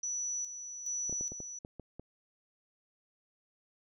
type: tone with tremolo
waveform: sine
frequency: 5920 Hz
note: F#8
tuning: in tune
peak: -33 dBFS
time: 0.03-1.59 s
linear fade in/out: 5 ms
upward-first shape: square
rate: 1.2 Hz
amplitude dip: 60%
type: clicks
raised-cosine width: 2 ms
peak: -31 dBFS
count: 8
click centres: 1.096 / 1.127 / 1.21 / 1.32 / 1.403 / 1.649 / 1.797 / 1.996 s
effects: none